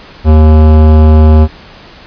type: tone with hard clipping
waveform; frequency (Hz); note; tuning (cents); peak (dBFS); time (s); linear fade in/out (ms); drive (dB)
sine; 77.7; D#2; -2; -3; 0.24-1.48; 50; 18
effects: pink hiss -34 dBFS RMS until 2.06 s + resampled to 11025 Hz